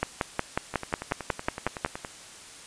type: two click trains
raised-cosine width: 0.5 ms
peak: -18 / -9 dBFS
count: 15 / 11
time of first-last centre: 0.74-2.048 / 0.03-1.848 s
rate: 10.7 / 5.5 Hz
effects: white hiss -46 dBFS RMS until 2.66 s + resampled to 22050 Hz